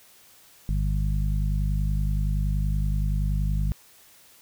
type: harmonic tone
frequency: 50.6 Hz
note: G#1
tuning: 44 cents flat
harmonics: 1 / 2 / 3 / 4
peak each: -23 / -31 / -29 / -37 dBFS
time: 0.69-3.72 s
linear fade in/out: 0 ms
effects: white hiss -54 dBFS RMS until 4.41 s